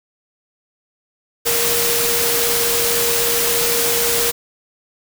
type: tone in noise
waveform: sine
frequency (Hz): 470.2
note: A#4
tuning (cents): +15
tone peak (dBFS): -22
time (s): 1.45-4.32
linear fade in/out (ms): 20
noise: white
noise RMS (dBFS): -18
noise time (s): 1.45-4.32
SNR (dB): -7
effects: none